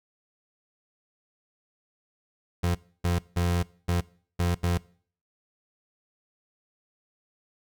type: tone bursts at uneven times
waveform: 30% pulse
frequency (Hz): 87.31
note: F2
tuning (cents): 0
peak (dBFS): -20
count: 6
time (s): 2.63-2.75 / 3.04-3.19 / 3.36-3.63 / 3.88-4.01 / 4.39-4.55 / 4.63-4.78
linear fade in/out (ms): 10
effects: noise-tail reverb RT60 0.5 s tail -22 dB re dry